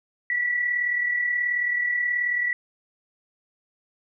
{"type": "tone pair together", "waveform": "sine", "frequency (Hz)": [1948, 1986.6], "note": ["B6", "B6"], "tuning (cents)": [-24, 10], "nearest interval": "unison", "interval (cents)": 34, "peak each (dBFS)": [-22, -32], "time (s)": [0.3, 2.53], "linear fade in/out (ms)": 2, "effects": []}